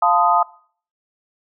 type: chord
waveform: sine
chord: F dominant seventh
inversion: none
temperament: equal with one note detuned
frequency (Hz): 698.5 / 880 / 1022 / 1244.5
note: F5 / A5 / C6 / Eb6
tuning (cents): 0 / 0 / -41 / 0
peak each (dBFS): -18 / -17 / -21 / -17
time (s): 0.02-0.43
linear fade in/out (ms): 5
effects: noise-tail reverb RT60 0.5 s tail -22 dB re dry